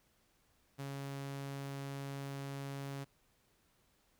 sawtooth tone, 138.59 Hz, C#3, in tune, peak -37 dBFS, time 0.78-3.05 s, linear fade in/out 20 ms, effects pink hiss -73 dBFS RMS until 4.19 s

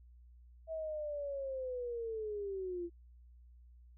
sine linear sweep, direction down, 651 to 338 Hz, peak -37 dBFS, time 0.67-2.9 s, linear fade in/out 50 ms, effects added 60 Hz sine -56 dBFS peak until 3.97 s

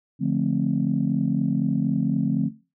sine chord, D minor seventh, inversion none, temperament just, 146.83 / 176.2 / 220.2 / 264.3 Hz, D3 / F3 / A3 / C4, 0 / +16 / +2 / +18 cents, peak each -25 dBFS, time 0.19-2.51 s, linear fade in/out 50 ms, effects noise-tail reverb RT60 0.3 s tail -17 dB re dry + tanh soft clip ceiling -10 dBFS

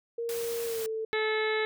sine tone with pitch glide, 466.2 to 442.1 Hz, A#4 to A4, 0 to +8 cents, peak -30 dBFS, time 0.18-1.05 s, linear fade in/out 5 ms, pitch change -92 cents, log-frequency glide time 0.65-0.86 s
white noise, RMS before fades -40 dBFS, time 0.29-0.86 s, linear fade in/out 0 ms
harmonic tone, 434 Hz, A4, 24 cents flat, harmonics 1 / 2 / 3 / 4 / 5 / 6 / 7 / 8 / 9, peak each -28 / -38 / -39 / -34 / -34 / -46 / -47 / -44 / -39 dBFS, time 1.13-1.65 s, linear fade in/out 0 ms
effects none

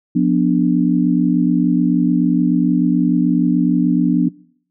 sine chord, B diminished, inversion second, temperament equal with one note detuned, 177.26 / 246.9 / 293.7 Hz, F3 / B3 / D4, +26 / 0 / 0 cents, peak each -16 dBFS, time 0.15-4.29 s, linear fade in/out 10 ms, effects noise-tail reverb RT60 0.6 s tail -22 dB re dry

